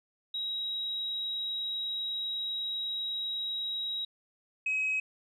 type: tone pair in turn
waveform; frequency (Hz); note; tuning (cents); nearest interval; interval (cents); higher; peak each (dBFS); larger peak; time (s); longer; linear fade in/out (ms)
sine; 3832 / 2545; A#7 / D#7; +47 / +39; perfect fifth; 708; first; -31 / -26; second; 0.34-4.05 / 4.66-5; first; 5
effects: tanh soft clip ceiling -24 dBFS